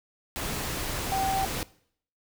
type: tone in noise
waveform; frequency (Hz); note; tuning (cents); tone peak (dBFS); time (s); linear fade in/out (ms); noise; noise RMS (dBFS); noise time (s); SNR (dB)
sine; 773; G5; -24; -25; 1.12-1.45; 0; pink; -32; 0.36-1.63; +4
effects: noise-tail reverb RT60 0.6 s tail -20 dB re dry